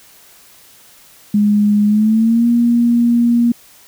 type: tone with pitch glide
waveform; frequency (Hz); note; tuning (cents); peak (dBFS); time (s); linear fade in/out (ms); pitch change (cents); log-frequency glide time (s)
sine; 207.4 to 236.9; G#3 to A#3; -2 to +28; -9; 1.34-3.52; 5; +230; 1.86-2.47
effects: white hiss -45 dBFS RMS until 3.87 s